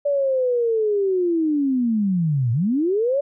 sine linear two-way sweep, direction down then up, 580 to 111.2 to 580 Hz, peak -17 dBFS, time 0.05-3.21 s, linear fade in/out 10 ms, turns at 2.52 s, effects none

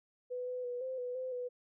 sine tone with pitch steps, 497.3 / 501 / 489.4 / 519 / 494.6 / 514 / 494.3 Hz, B4 / B4 / B4 / C5 / B4 / C5 / B4, +12 / +25 / -16 / -14 / +3 / -31 / +1 cents, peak -36 dBFS, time 0.3-1.49 s, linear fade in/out 20 ms, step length 170 ms, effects none

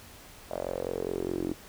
sawtooth tone with band-pass filter sweep, 44.85 Hz, F1, 47 cents sharp, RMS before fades -33 dBFS, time 0.5-1.54 s, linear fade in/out 20 ms, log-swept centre 630 to 310 Hz, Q 5.4, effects pink hiss -50 dBFS RMS until 1.68 s

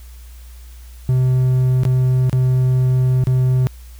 triangle tone with dropouts, 128.2 Hz, C3, 35 cents flat, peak -10 dBFS, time 1.09-3.67 s, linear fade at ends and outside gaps 0 ms, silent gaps 1.834-1.852 / 2.296-2.329 / 3.239-3.271 s, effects added 60 Hz sine -35 dBFS peak until 3.99 s + white hiss -49 dBFS RMS until 3.99 s

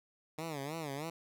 10% pulse tone with vibrato, 150.5 Hz, D3, 43 cents sharp, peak -30 dBFS, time 0.38-1.1 s, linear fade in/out 5 ms, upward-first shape sine, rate 3.2 Hz, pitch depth 170 cents each way, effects none

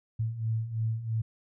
sine beating tone pair, 110 / 113 Hz, A2 / A2, 0 / +47 cents, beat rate 3 Hz, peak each -34 / -29 dBFS, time 0.19-1.22 s, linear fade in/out 10 ms, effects none

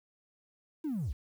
triangle linear sweep, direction down, 327 to 44.72 Hz, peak -28 dBFS, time 0.84-1.13 s, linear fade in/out 10 ms, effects tanh soft clip ceiling -28 dBFS + 10-bit

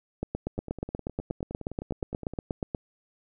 two click trains, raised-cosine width 2 ms, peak -24 / -16 dBFS, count 18 / 22, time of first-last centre 0.58-2.336 / 0.23-2.748 s, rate 9.68 / 8.34 Hz, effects none

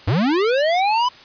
square linear sweep, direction up, 84 to 1016 Hz, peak -16 dBFS, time 0.07-1.09 s, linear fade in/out 10 ms, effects white hiss -43 dBFS RMS until 1.24 s + resampled to 11025 Hz

